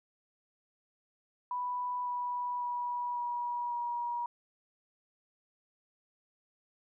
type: tone with pitch steps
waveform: sine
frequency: 987.8 / 979.8 / 972 / 964.1 / 956.4 Hz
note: B5 / B5 / B5 / B5 / A#5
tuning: 0 / -14 / -28 / -42 / +44 cents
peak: -32 dBFS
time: 1.51-4.26 s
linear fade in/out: 2 ms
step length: 550 ms
effects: none